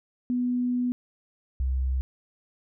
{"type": "tone pair in turn", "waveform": "sine", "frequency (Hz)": [246.9, 65.02], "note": ["B3", "C2"], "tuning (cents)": [0, -10], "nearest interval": "octave + major seventh", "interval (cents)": 2310, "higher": "first", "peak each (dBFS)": -23, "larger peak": "neither", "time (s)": [[0.3, 0.92], [1.6, 2.01]], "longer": "first", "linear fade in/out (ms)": 0, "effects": []}